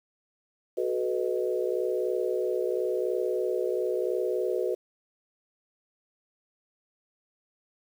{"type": "chord", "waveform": "sine", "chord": "B dominant seventh", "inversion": "second", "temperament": "equal with one note detuned", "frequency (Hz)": [370, 430.9, 493.9, 622.3], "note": ["F#4", "A4", "B4", "D#5"], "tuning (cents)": [0, -36, 0, 0], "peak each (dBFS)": [-29, -32, -30, -35], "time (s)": [0.77, 4.75], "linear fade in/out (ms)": 10, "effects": ["9-bit"]}